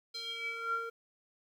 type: tone with band-pass filter sweep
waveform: square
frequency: 460 Hz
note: A#4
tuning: 23 cents flat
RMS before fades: -38 dBFS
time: 0.14-0.9 s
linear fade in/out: 10 ms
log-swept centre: 4400 to 980 Hz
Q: 6.3
effects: 11-bit